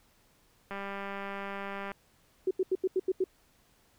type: click train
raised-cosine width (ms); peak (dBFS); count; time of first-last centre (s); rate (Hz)
0.5; -24; 240; 0.71-1.917; 198
type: tone bursts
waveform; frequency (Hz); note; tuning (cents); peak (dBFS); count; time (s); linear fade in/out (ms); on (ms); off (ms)
sine; 374.5; F#4; +21; -24; 7; 2.47-3.241; 5; 39; 83
effects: pink hiss -66 dBFS RMS until 3.98 s